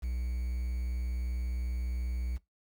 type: tone with quantisation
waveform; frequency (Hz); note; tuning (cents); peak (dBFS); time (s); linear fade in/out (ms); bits
triangle; 61.4; B1; -9; -29; 0.02-2.38; 20; 9
effects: noise-tail reverb RT60 0.2 s tail -21 dB re dry